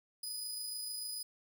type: tone with amplitude modulation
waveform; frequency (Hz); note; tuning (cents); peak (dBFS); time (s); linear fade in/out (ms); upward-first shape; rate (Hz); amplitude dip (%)
20% pulse; 4978; D#8; 0; -32; 0.23-1.23; 5; sine; 26.8; 25
effects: none